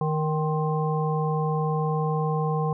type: harmonic tone with a mistuned harmonic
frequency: 155.56 Hz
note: D#3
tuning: in tune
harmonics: 1 / 3 / 5 / 7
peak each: -24 / -29 / -31 / -32 dBFS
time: 0.01-2.73 s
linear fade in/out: 2 ms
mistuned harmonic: 7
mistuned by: -55 cents
effects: none